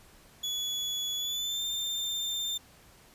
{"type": "tone with pitch glide", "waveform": "35% pulse", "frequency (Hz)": [3400, 3592], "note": ["G#7", "A7"], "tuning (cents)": [40, 35], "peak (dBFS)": -29, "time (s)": [0.43, 2.58], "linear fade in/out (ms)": 10, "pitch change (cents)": 95, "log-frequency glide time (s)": [1.17, 1.63], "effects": ["pink hiss -57 dBFS RMS until 3.14 s", "resampled to 32000 Hz"]}